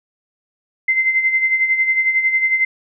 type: tone with tremolo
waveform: sine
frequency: 2074 Hz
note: C7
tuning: 16 cents flat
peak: -11 dBFS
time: 0.88-2.65 s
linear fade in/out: 5 ms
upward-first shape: sine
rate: 11 Hz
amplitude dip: 60%
effects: none